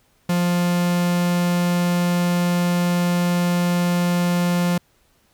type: tone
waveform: 45% pulse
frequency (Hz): 175.5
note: F3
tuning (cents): +9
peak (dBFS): -17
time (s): 0.29-4.78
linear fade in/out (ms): 5
effects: pink hiss -61 dBFS RMS until 5.33 s